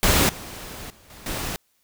pink noise with level steps, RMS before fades -18 / -37 / -52 / -44 / -29 dBFS, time 0.03-1.56 s, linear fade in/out 0 ms, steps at 0.29 / 0.9 / 1.1 / 1.26 s, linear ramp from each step 2 ms, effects white hiss -67 dBFS RMS until 1.83 s

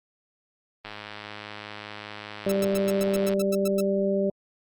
click train, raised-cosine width 0.3 ms, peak -21 dBFS, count 262, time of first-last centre 0.85-3.336 s, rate 105 Hz
harmonic tone, 196.4 Hz, G3, 4 cents sharp, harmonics 1 / 2 / 3, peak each -26 / -26 / -26 dBFS, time 2.46-4.3 s, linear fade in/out 5 ms
5% pulse tone bursts, 1318.5 Hz, E6, in tune, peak -20 dBFS, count 11, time 2.49-3.809 s, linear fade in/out 5 ms, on 29 ms, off 100 ms
effects Opus 24 kbps

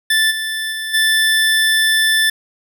25% pulse tone with level steps, 1760 Hz, A6, in tune, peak -8 / -16 / -18 / -8 dBFS, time 0.1-2.3 s, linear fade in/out 5 ms, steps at 0.3 / 0.71 / 0.93 s, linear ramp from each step 20 ms, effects none

